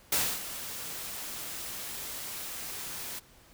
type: noise with ADSR envelope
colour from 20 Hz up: white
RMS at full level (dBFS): -26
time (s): 0.12-3.2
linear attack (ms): 5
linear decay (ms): 270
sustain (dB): -13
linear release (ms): 18
effects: pink hiss -58 dBFS RMS until 3.53 s